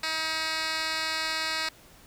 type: tone with band-pass filter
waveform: 10% pulse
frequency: 318 Hz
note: D#4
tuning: 38 cents sharp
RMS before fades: -30 dBFS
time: 0.03-1.69 s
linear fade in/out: 5 ms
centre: 3600 Hz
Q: 1.6
effects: pink hiss -54 dBFS RMS until 2.06 s